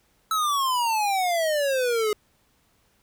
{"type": "exponential sweep", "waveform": "square", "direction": "down", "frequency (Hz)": [1318.5, 415.3], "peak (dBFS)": -22, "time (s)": [0.31, 2.13], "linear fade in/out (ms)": 2, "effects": ["pink hiss -65 dBFS RMS until 3.02 s"]}